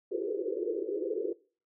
white band-pass noise, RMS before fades -33 dBFS, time 0.11-1.33 s, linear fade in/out 10 ms, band 330 to 500 Hz, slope 96 dB/octave, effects noise-tail reverb RT60 0.4 s tail -22 dB re dry

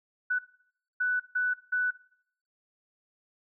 sine tone bursts at uneven times, 1489 Hz, F#6, 11 cents sharp, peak -24 dBFS, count 4, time 0.3-0.39 / 1-1.2 / 1.35-1.54 / 1.72-1.91 s, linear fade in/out 10 ms, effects noise-tail reverb RT60 0.6 s tail -18 dB re dry

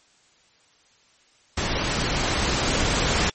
pink noise with level ramp, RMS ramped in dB -25 to -21 dBFS, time 1.57-3.3 s, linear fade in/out 5 ms, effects white hiss -59 dBFS RMS until 3.34 s + MP3 32 kbps

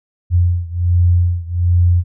sine beating tone pair, 87.31 / 88.61 Hz, F2 / F2, 0 / +26 cents, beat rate 1.3 Hz, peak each -13 / -15 dBFS, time 0.3-2.04 s, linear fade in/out 50 ms, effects none

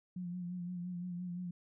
sine tone with vibrato, 177.7 Hz, F3, 30 cents sharp, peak -38 dBFS, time 0.16-1.51 s, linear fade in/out 5 ms, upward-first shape sine, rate 5.8 Hz, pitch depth 40 cents each way, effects none

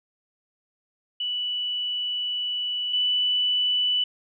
sine tone pair in turn, 2960 / 2977 Hz, F#7 / F#7, 0 / +10 cents, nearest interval unison, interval 10 cents, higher second, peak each -25 / -20 dBFS, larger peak second, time 1.2-2.93 / 2.93-4.04 s, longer first, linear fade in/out 5 ms, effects none

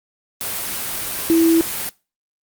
sine tone in noise, 329.6 Hz, E4, in tune, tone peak -11 dBFS, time 1.3-1.61 s, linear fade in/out 0 ms, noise white, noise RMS -25 dBFS, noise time 0.41-1.89 s, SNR +11 dB, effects noise-tail reverb RT60 0.3 s tail -22 dB re dry + Opus 32 kbps

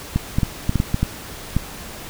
clicks, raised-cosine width 5 ms, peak -5 dBFS, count 9, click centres 0.16 / 0.385 / 0.432 / 0.694 / 0.757 / 0.801 / 0.944 / 1.03 / 1.566 s, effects pink hiss -35 dBFS RMS until 2.09 s

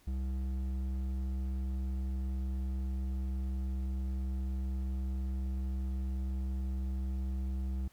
triangle tone with hard clipping, 65.41 Hz, C2, in tune, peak -34 dBFS, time 0.07-7.88 s, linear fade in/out 5 ms, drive 12 dB, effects pink hiss -65 dBFS RMS until 7.92 s

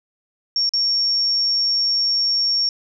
sine tone with dropouts, 5510 Hz, F8, 24 cents flat, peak -16 dBFS, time 0.56-2.69 s, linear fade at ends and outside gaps 1 ms, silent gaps 0.692-0.736 s, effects none

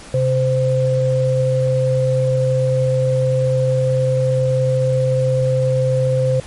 sine tone pair together, 130.81 / 517.8 Hz, C3 / C5, 0 / -18 cents, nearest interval 2 octaves, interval 2382 cents, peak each -16 dBFS, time 0.14-6.4 s, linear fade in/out 2 ms, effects pink hiss -38 dBFS RMS until 6.46 s + MP3 48 kbps

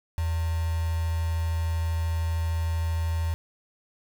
sine tone with quantisation, 82.41 Hz, E2, in tune, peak -24 dBFS, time 0.18-3.34 s, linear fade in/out 0 ms, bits 6, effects none

